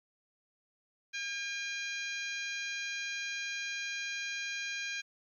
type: harmonic tone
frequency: 807 Hz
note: G#5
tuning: 50 cents flat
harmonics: 2 / 3 / 4 / 5 / 6 / 7 / 8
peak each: -40 / -39 / -46 / -45 / -51 / -51 / -47 dBFS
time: 1.13-5.02 s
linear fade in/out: 20 ms
effects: 12-bit